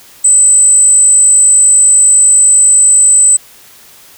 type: tone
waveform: sine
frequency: 8050 Hz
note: B8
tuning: 32 cents sharp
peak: -3 dBFS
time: 0.24-3.37 s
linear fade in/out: 10 ms
effects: white hiss -39 dBFS RMS until 4.17 s